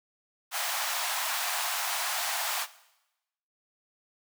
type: high-pass noise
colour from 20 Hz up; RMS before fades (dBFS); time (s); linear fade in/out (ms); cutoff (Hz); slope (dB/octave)
pink; -31; 0.51-2.67; 50; 680; 48
effects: noise-tail reverb RT60 0.9 s tail -17 dB re dry